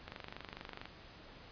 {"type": "click train", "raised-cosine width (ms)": 0.3, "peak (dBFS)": -28, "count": 20, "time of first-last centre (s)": [0.08, 0.856], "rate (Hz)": 24.5, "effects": ["pink hiss -55 dBFS RMS until 1.51 s", "resampled to 11025 Hz"]}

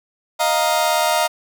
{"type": "chord", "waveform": "sawtooth", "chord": "Eb suspended second", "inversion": "none", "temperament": "just", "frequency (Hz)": [622.3, 700, 933.4], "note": ["Eb5", "F5", "Bb5"], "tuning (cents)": [0, 4, 2], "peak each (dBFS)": -16, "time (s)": [0.39, 1.28], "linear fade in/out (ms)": 20, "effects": []}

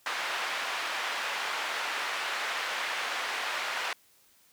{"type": "band-pass noise", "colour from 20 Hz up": "white", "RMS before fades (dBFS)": -33, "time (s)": [0.06, 3.93], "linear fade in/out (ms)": 2, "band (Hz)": [760, 2300], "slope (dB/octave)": 12, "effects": ["white hiss -63 dBFS RMS until 4.52 s"]}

